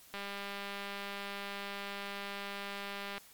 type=click train; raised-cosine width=0.3 ms; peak=-25 dBFS; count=609; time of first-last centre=0.14-3.18 s; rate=200 Hz; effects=white hiss -58 dBFS RMS until 3.33 s + MP3 96 kbps